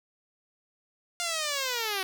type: linear sweep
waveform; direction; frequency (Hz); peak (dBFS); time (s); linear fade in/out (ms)
5% pulse; down; 706 to 370.7; -17; 1.2-2.03; 0
effects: none